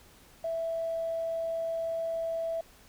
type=tone with tanh clipping; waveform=triangle; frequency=659.3 Hz; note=E5; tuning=in tune; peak=-29 dBFS; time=0.44-2.61 s; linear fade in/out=5 ms; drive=2 dB; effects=pink hiss -57 dBFS RMS until 2.88 s